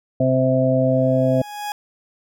harmonic tone, 130.2 Hz, C3, 8 cents flat, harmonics 1 / 2 / 4 / 5, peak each -20 / -20 / -20 / -20 dBFS, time 0.2-1.42 s, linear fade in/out 5 ms
40% pulse tone with exponential growth, 830.6 Hz, G#5, in tune, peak -22 dBFS, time 0.8-1.72 s, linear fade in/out 1 ms, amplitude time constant 200 ms
effects none

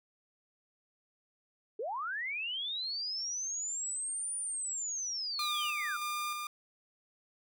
sine linear two-way sweep, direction up then down, 392 to 9500 to 1319 Hz, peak -34 dBFS, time 1.79-5.97 s, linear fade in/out 5 ms, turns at 4.36 s
sawtooth tone with tremolo, 1203 Hz, D6, 41 cents sharp, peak -30 dBFS, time 5.39-6.47 s, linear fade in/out 2 ms, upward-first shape square, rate 1.6 Hz, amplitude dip 30%
effects none

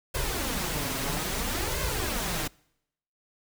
pink noise with flanger, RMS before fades -30 dBFS, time 0.14-2.48 s, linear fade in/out 10 ms, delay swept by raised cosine 1.9 to 7.4 ms, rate 0.6 Hz, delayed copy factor +0.65, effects noise-tail reverb RT60 0.8 s tail -26 dB re dry

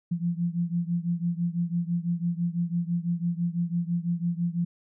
sine beating tone pair, 170 / 176 Hz, F3 / F3, -46 / +14 cents, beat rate 6 Hz, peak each -27 / -29 dBFS, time 0.11-4.65 s, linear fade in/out 10 ms, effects none

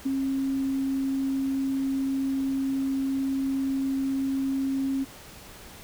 sine tone with ADSR envelope, 269.7 Hz, C#4, 47 cents flat, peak -21 dBFS, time 0.05-5.05 s, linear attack 14 ms, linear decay 8 ms, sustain -3 dB, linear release 25 ms, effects pink hiss -46 dBFS RMS until 5.83 s

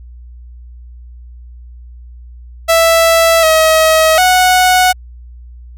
sawtooth tone with pitch steps, 660 / 637 / 736 Hz, E5 / D#5 / F#5, +2 / +41 / -9 cents, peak -3 dBFS, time 2.68-4.93 s, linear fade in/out 20 ms, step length 750 ms, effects added 60 Hz sine -31 dBFS peak until 5.77 s

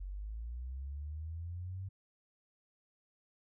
sine linear sweep, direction up, 45.1 to 96.9 Hz, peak -39 dBFS, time 0-1.89 s, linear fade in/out 10 ms, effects none

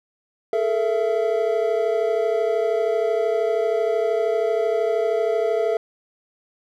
triangle tone cluster, 426 / 458.9 / 667 Hz, G#4 / A#4 / E5, +44 / -27 / +20 cents, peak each -21 dBFS, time 0.53-5.77 s, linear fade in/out 2 ms, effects none

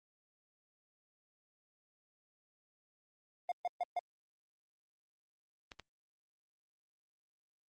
triangle tone bursts, 710 Hz, F5, 28 cents sharp, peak -30 dBFS, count 4, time 3.49-3.992 s, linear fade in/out 2 ms, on 28 ms, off 130 ms
clicks, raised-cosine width 0.2 ms, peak -30 dBFS, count 2, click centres 5.718 / 5.797 s
effects Opus 32 kbps

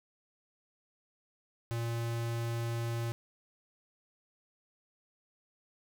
square tone, 116.54 Hz, A#2, in tune, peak -33 dBFS, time 1.71-3.12 s, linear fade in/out 0 ms, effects none

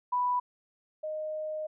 sine tone pair in turn, 987.8 / 618.6 Hz, B5 / D#5, 0 / -10 cents, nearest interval minor sixth, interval 810 cents, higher first, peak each -25 / -32 dBFS, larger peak first, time 0.12-0.4 / 1.03-1.67 s, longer second, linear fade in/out 10 ms, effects none

